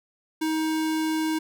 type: tone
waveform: square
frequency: 315.7 Hz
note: D#4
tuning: 25 cents sharp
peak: -24 dBFS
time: 0.41-1.39 s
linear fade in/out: 10 ms
effects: none